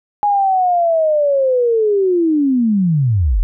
sine linear sweep, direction down, 833 to 34.65 Hz, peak -11 dBFS, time 0.23-3.43 s, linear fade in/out 0 ms, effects none

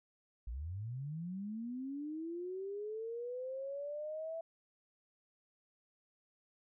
sine linear sweep, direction up, 51.91 to 663 Hz, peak -39 dBFS, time 0.47-4.41 s, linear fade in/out 5 ms, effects none

